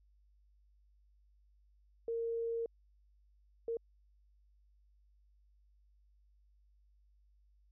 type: tone bursts at uneven times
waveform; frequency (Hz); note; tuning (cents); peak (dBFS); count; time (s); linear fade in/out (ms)
sine; 461; A#4; -19; -34; 2; 2.08-2.66 / 3.68-3.77; 2
effects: added 50 Hz sine -65 dBFS peak until 7.71 s